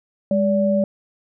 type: tone pair together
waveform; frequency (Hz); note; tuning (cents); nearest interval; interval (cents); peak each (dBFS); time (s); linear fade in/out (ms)
sine; 203.7 / 577; G#3 / D5; -33 / -31; octave + tritone; 1802; -18; 0.31-0.84; 2
effects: none